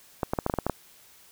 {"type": "clicks", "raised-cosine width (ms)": 1, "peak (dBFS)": -11, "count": 9, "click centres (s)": [0.232, 0.335, 0.388, 0.464, 0.498, 0.539, 0.587, 0.666, 0.697], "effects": ["white hiss -55 dBFS RMS until 1.31 s"]}